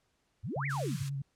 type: exponential two-way sweep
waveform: sine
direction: up then down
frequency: 83.1 to 2371 to 83.1 Hz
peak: -34 dBFS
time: 0.43-1.04 s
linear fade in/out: 20 ms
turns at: 0.66 s
type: tone with vibrato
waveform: sine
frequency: 138.59 Hz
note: C#3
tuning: in tune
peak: -33 dBFS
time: 0.56-1.22 s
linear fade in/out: 5 ms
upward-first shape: square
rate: 11 Hz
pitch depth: 26 cents each way
type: band-stop noise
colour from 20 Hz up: white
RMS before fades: -45 dBFS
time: 0.69-1.1 s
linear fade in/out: 20 ms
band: 140 to 1000 Hz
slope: 96 dB/octave
effects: pink hiss -75 dBFS RMS until 1.35 s + low-pass 9000 Hz 12 dB/octave

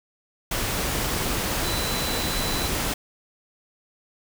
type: tone in noise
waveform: sine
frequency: 4000 Hz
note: B7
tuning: 21 cents sharp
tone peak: -32 dBFS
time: 1.64-2.68 s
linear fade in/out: 5 ms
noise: pink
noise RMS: -26 dBFS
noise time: 0.51-2.94 s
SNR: -9 dB
effects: none

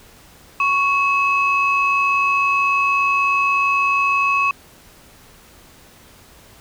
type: tone pair together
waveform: sine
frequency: 1109.5 / 2577 Hz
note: C#6 / E7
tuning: +1 / -40 cents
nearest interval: octave + minor third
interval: 1459 cents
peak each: -16 / -17 dBFS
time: 0.6-4.51 s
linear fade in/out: 2 ms
effects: tanh soft clip ceiling -8 dBFS + pink hiss -47 dBFS RMS until 6.6 s

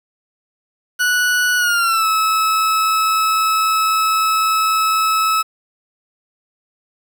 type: tone with pitch glide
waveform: 40% pulse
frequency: 1474 to 1298.1 Hz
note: F#6 to E6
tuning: -7 to -27 cents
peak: -13 dBFS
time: 0.99-5.43 s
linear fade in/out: 20 ms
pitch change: -220 cents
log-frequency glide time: 1.57-2.07 s
effects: 7-bit

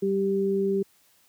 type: tone pair together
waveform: sine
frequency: 194.53 / 392 Hz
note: G3 / G4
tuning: -13 / 0 cents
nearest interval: octave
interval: 1213 cents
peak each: -27 / -23 dBFS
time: 0.02-0.83 s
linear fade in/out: 10 ms
effects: white hiss -62 dBFS RMS until 1.28 s + high-pass 60 Hz 12 dB/octave

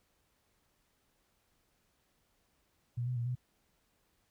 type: tone with pitch steps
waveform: sine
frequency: 120.6 / 125.2 / 118.7 / 124.9 Hz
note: B2 / B2 / A#2 / B2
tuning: -41 / +24 / +32 / +20 cents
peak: -32 dBFS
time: 2.97-3.354 s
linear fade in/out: 10 ms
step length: 96 ms
effects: pink hiss -75 dBFS RMS until 4.3 s

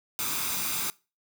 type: noise with comb filter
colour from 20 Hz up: white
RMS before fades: -30 dBFS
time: 0.19-0.9 s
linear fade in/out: 0 ms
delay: 0.82 ms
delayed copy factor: +0.55
effects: noise-tail reverb RT60 0.3 s tail -22 dB re dry + high-pass 100 Hz 12 dB/octave

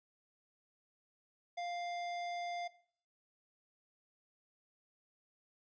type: tone with tanh clipping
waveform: sine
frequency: 699 Hz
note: F5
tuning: 1 cent sharp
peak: -40 dBFS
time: 1.57-2.68 s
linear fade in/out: 10 ms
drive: 17 dB
effects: noise-tail reverb RT60 0.5 s tail -17 dB re dry + resampled to 16000 Hz

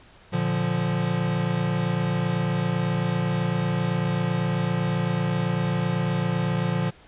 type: chord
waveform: square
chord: Bb major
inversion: none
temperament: equal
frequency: 116.54 / 146.83 / 174.61 Hz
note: Bb2 / D3 / F3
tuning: 0 / 0 / 0 cents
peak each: -29 / -28 / -26 dBFS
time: 0.32-6.91 s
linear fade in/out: 20 ms
effects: pink hiss -52 dBFS RMS until 7.07 s + resampled to 8000 Hz

